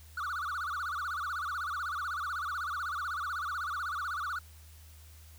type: tone with vibrato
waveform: triangle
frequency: 1300 Hz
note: E6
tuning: 24 cents flat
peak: -31 dBFS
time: 0.17-4.39 s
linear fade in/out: 5 ms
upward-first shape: sine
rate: 16 Hz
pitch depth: 240 cents each way
effects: added 78 Hz sine -51 dBFS peak until 5.38 s + white hiss -59 dBFS RMS until 5.38 s